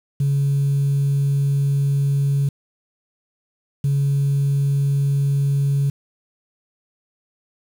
sine tone bursts at uneven times, 140 Hz, C#3, 18 cents sharp, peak -14 dBFS, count 2, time 0.2-2.49 / 3.84-5.9 s, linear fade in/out 5 ms, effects tanh soft clip ceiling -13 dBFS + 7-bit

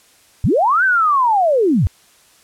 sine linear two-way sweep, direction up then down, 66.9 to 1575 to 66.9 Hz, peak -11 dBFS, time 0.44-1.87 s, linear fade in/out 0 ms, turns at 0.84 s, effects white hiss -51 dBFS RMS until 2.43 s + low-pass 11000 Hz 12 dB/octave

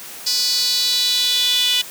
sawtooth tone with high-pass filter sweep, 493.9 Hz, B4, in tune, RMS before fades -18 dBFS, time 0.26-1.82 s, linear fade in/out 10 ms, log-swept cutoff 4800 to 3200 Hz, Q 5.9, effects white hiss -35 dBFS RMS until 1.9 s + high-pass 150 Hz 12 dB/octave

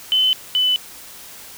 sine tone pair in turn, 3039 / 3001 Hz, F#7 / F#7, +46 / +24 cents, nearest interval unison, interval 22 cents, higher first, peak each -13 / -14 dBFS, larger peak first, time 0.12-0.33 / 0.55-0.76 s, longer neither, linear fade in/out 0 ms, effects white hiss -39 dBFS RMS until 1.57 s

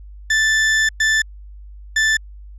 40% pulse tone bursts at uneven times, 1760 Hz, A6, in tune, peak -13 dBFS, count 3, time 0.3-0.89 / 1-1.22 / 1.96-2.17 s, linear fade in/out 5 ms, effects added 50 Hz sine -35 dBFS peak until 2.58 s + resampled to 22050 Hz

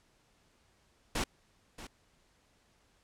pink noise with echo, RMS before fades -32 dBFS, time 1.15-1.24 s, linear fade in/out 5 ms, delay 630 ms, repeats 1, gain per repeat -14 dB, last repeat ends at 1.87 s, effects pink hiss -69 dBFS RMS until 3.03 s + low-pass 9000 Hz 12 dB/octave

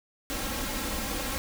pink noise with comb filter, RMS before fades -32 dBFS, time 0.3-1.38 s, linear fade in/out 0 ms, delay 3.7 ms, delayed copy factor +0.7, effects none

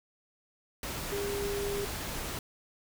sine tone in noise, 403.1 Hz, G4, 48 cents sharp, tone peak -32 dBFS, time 1.12-1.85 s, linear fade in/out 2 ms, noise pink, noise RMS -37 dBFS, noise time 0.83-2.39 s, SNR +2 dB, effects none

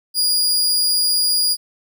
sawtooth tone, 4863 Hz, D#8, 40 cents flat, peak -12 dBFS, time 0.14-1.57 s, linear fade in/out 50 ms, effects none

